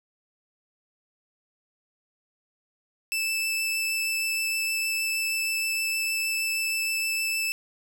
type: tone with vibrato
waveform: sawtooth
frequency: 2637 Hz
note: E7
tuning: in tune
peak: -22 dBFS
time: 3.12-7.52 s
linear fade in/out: 0 ms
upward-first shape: triangle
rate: 6.4 Hz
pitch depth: 8 cents each way
effects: none

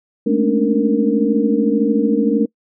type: tone cluster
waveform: sine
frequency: 211.8 / 225.2 / 275.9 / 297.7 / 464.2 Hz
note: G#3 / A3 / C#4 / D4 / A#4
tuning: +34 / +40 / -8 / +24 / -7 cents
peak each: -19 dBFS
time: 0.26-2.46 s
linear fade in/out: 10 ms
effects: noise-tail reverb RT60 0.1 s tail -24 dB re dry

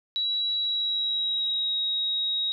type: tone with pitch glide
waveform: sine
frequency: 3902 to 3795 Hz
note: B7 to A#7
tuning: -22 to +30 cents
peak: -24 dBFS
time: 0.16-2.52 s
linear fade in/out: 0 ms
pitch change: -48 cents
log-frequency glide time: 0.57-1.77 s
effects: none

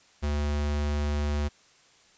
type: tone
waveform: square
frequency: 73.42 Hz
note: D2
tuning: in tune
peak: -26 dBFS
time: 0.22-1.49 s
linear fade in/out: 20 ms
effects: white hiss -59 dBFS RMS until 2.17 s + resampled to 16000 Hz

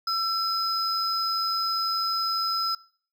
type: tone pair together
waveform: triangle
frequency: 1334 / 5051 Hz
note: E6 / D#8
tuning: +20 / +25 cents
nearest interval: octave + major seventh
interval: 2305 cents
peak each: -25 dBFS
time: 0.07-2.75 s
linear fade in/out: 5 ms
effects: noise-tail reverb RT60 0.5 s tail -23 dB re dry + tanh soft clip ceiling -15 dBFS

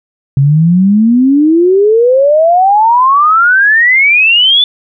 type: exponential sweep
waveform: sine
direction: up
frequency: 133.7 to 3520 Hz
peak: -4 dBFS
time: 0.37-4.64 s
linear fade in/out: 2 ms
effects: none

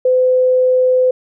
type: tone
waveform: sine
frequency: 509 Hz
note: C5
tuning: 48 cents flat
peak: -9 dBFS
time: 0.05-1.11 s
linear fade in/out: 5 ms
effects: none

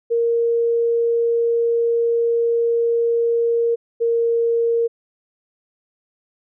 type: tone pair in turn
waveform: sine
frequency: 466.2 / 464.5 Hz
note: A#4 / A#4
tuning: 0 / -6 cents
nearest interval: unison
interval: 6 cents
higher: first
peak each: -15 dBFS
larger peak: neither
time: 0.1-3.76 / 4-4.88 s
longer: first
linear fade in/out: 20 ms
effects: none

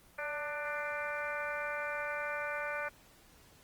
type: harmonic tone with a mistuned harmonic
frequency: 296.8 Hz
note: D4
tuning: 18 cents sharp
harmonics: 2 / 3 / 4 / 5 / 6 / 7 / 8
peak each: -40 / -45 / -43 / -39 / -45 / -46 / -44 dBFS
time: 0.18-2.89 s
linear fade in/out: 10 ms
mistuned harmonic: 2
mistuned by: -34 cents
effects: pink hiss -61 dBFS RMS until 3.63 s + Opus 24 kbps

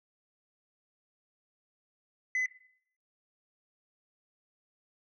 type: tone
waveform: sine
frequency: 2020 Hz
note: B6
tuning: 39 cents sharp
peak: -25 dBFS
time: 2.35-2.46 s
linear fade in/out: 2 ms
effects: noise-tail reverb RT60 0.6 s tail -17 dB re dry + tanh soft clip ceiling -26 dBFS

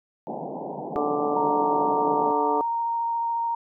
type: band-pass noise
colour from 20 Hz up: white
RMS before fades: -33 dBFS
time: 0.27-2.31 s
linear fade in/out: 0 ms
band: 140 to 910 Hz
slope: 96 dB/octave
type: harmonic tone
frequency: 146.83 Hz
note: D3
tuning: in tune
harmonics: 2 / 3 / 4 / 5 / 6 / 7 / 8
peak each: -30 / -26 / -34 / -29 / -35 / -39 / -31 dBFS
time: 0.96-2.61 s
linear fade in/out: 0 ms
type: tone with vibrato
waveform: sine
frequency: 929 Hz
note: A#5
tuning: 6 cents flat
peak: -23 dBFS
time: 1.36-3.55 s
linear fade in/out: 5 ms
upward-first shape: triangle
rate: 14 Hz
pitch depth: 10 cents each way
effects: none

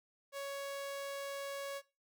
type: tone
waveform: sawtooth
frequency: 557 Hz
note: C#5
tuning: 8 cents sharp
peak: -36 dBFS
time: 0.32-1.82 s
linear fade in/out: 50 ms
effects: noise-tail reverb RT60 0.3 s tail -20 dB re dry

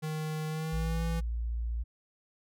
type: tone with pitch glide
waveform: square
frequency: 155.6 to 165.81 Hz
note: D#3 to E3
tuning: 0 to +10 cents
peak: -33 dBFS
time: 0.02-1.21 s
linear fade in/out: 20 ms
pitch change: +110 cents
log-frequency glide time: 0.48-1.03 s
type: tone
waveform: sine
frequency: 57.7 Hz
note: A#1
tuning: 17 cents flat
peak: -30 dBFS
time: 0.72-1.84 s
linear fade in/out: 20 ms
effects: none

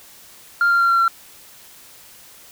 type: tone with pitch steps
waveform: sine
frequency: 1396.9 / 1387.3 / 1377.7 / 1368.2 / 1358.7 Hz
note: F6 / F6 / F6 / F6 / F6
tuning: 0 / -12 / -24 / -36 / -48 cents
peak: -11 dBFS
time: 0.61-1.08 s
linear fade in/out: 2 ms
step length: 94 ms
effects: tanh soft clip ceiling -11 dBFS + white hiss -45 dBFS RMS until 2.51 s

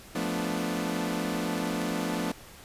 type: chord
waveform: sawtooth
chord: B half-diminished seventh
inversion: second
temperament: equal with one note detuned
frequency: 174.61 / 218.7 / 246.9 / 293.7 Hz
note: F3 / A3 / B3 / D4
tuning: 0 / -10 / 0 / 0 cents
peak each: -30 dBFS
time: 0.15-2.32 s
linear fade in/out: 5 ms
effects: pink hiss -49 dBFS RMS until 2.64 s + resampled to 32000 Hz

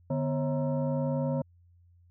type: tone with frequency modulation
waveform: sine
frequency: 147.9 Hz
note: D3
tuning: 13 cents sharp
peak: -26 dBFS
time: 0.1-1.42 s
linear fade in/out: 5 ms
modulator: 395 Hz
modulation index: 1.2
effects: added 87 Hz sine -57 dBFS peak until 2.1 s

